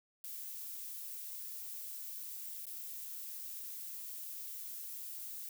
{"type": "noise with dropouts", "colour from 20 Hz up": "violet", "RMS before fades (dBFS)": -45, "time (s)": [0.24, 5.49], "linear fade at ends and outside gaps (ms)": 1, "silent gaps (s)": [2.655, 2.667], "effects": []}